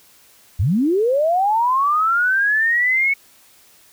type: linear sweep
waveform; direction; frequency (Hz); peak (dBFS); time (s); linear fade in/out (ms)
sine; up; 73.1 to 2223; -14; 0.59-3.14; 10
effects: white hiss -51 dBFS RMS until 3.92 s